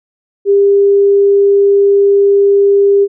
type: tone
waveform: sine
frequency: 400 Hz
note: G4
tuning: 35 cents sharp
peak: -5 dBFS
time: 0.45-3.08 s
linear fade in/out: 50 ms
effects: none